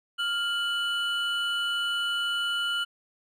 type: tone pair together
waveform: triangle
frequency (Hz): 1400 / 2966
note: F6 / F#7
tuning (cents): +4 / +4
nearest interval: octave + minor second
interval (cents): 1300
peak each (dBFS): -27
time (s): 0.18-2.85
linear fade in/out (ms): 20
effects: none